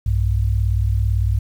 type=tone pair together; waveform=sine; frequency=61.9 / 99.8 Hz; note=B1 / G2; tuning=+5 / +32 cents; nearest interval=minor sixth; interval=827 cents; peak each=-18 dBFS; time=0.06-1.39 s; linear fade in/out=5 ms; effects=8-bit